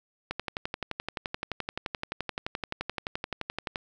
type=click train; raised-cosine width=0.3 ms; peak=-15 dBFS; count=41; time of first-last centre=0.31-3.758 s; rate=11.6 Hz; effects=none